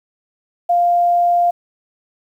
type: tone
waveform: sine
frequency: 698.5 Hz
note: F5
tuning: in tune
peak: -11 dBFS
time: 0.69-1.51 s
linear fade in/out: 10 ms
effects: 8-bit